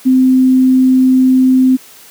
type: tone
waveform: sine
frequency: 258.7 Hz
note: C4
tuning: 19 cents flat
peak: -5 dBFS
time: 0.05-1.77 s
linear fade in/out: 20 ms
effects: white hiss -39 dBFS RMS until 2.1 s + high-pass 150 Hz 12 dB/octave